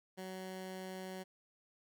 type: tone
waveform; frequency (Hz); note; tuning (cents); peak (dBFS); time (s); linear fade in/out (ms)
15% pulse; 187.2; F#3; +20; -37; 0.17-1.24; 20
effects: none